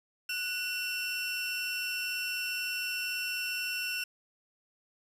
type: tone pair together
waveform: 30% pulse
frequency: 1480 / 2711 Hz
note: F#6 / E7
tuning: 0 / +48 cents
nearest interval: minor seventh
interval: 1048 cents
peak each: -36 / -30 dBFS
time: 0.29-4.04 s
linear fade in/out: 5 ms
effects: resampled to 32000 Hz + 9-bit